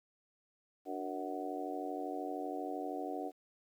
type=harmonic tone with a mistuned harmonic; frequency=92.8 Hz; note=F#2; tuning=6 cents sharp; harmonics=3 / 4 / 5 / 6 / 7 / 8; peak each=-42 / -45 / -45 / -49 / -46 / -42 dBFS; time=0.85-3.32 s; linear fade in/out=50 ms; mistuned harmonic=3; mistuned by=+91 cents; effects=11-bit